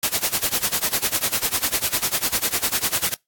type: noise with tremolo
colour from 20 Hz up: white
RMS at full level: -19 dBFS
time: 0.03-3.14 s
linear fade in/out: 0 ms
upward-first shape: sine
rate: 10 Hz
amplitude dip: 90%
effects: noise-tail reverb RT60 0.2 s tail -26 dB re dry + AAC 64 kbps